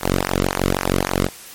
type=tone with flanger; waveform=sawtooth; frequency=46.25 Hz; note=F#1; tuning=in tune; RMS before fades=-20 dBFS; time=0-1.3 s; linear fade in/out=50 ms; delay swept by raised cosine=0.24 to 1.23 ms; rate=3.7 Hz; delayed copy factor=-1; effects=white hiss -39 dBFS RMS until 1.54 s + MP3 64 kbps